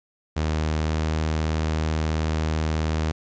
sawtooth tone with pitch glide, 77.78 to 78.5 Hz, D#2 to D#2, 0 to +16 cents, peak -18 dBFS, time 0.36-3.12 s, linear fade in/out 10 ms, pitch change +16 cents, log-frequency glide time 0.78-1.06 s, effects resampled to 16000 Hz + 10-bit

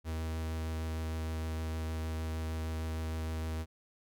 45% pulse tone with vibrato, 79.9 Hz, D#2, 47 cents sharp, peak -34 dBFS, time 0.04-3.66 s, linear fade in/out 50 ms, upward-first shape sine, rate 6.5 Hz, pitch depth 8 cents each way, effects none

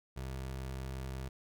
25% pulse tone, 65.6 Hz, C2, 5 cents sharp, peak -35 dBFS, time 0.16-1.29 s, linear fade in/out 10 ms, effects none

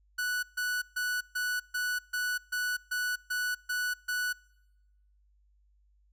45% pulse tone bursts, 1480 Hz, F#6, in tune, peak -29 dBFS, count 11, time 0.18-4.33 s, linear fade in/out 10 ms, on 250 ms, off 140 ms, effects noise-tail reverb RT60 1.0 s tail -26 dB re dry + added 50 Hz sine -63 dBFS peak until 6.12 s

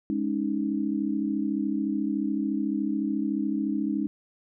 sine chord, Ab suspended fourth, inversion none, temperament equal, 207.7 / 277.2 / 311.1 Hz, Ab3 / Db4 / Eb4, 0 / 0 / 0 cents, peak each -29 dBFS, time 0.1-4.07 s, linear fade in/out 0 ms, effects none

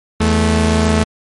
sawtooth tone pair together, 81.6 / 217.8 Hz, E2 / A3, -17 / -17 cents, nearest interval octave + perfect fourth, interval 1700 cents, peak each -10 dBFS, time 0.2-1.04 s, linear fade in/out 10 ms, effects MP3 48 kbps

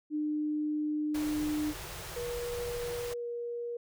sine tone, 301.8 Hz, D4, 47 cents sharp, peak -29 dBFS, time 0.1-1.74 s, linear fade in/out 50 ms
pink band-stop noise, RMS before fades -42 dBFS, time 1.14-3.14 s, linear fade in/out 10 ms, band 180 to 330 Hz, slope 96 dB/octave
sine tone with pitch glide, 480.3 to 475.1 Hz, B4 to A#4, -48 to +33 cents, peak -34 dBFS, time 2.16-3.77 s, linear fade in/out 5 ms, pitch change -19 cents, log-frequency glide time 3.13-3.26 s
effects none

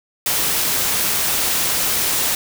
white noise, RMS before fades -19 dBFS, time 0.26-2.35 s, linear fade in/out 2 ms, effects none

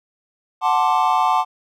triangle chord, D dominant seventh, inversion first, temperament equal, 740 / 880 / 1046.5 / 1174.7 Hz, F#5 / A5 / C6 / D6, 0 / 0 / 0 / 0 cents, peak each -18 / -17 / -19 / -20 dBFS, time 0.61-1.45 s, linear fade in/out 50 ms, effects none

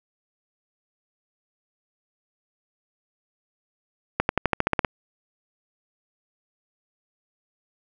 accelerating click train, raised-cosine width 0.5 ms, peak -4 dBFS, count 10, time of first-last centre 4.2-4.848 s, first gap 91 ms, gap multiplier 0.94, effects none

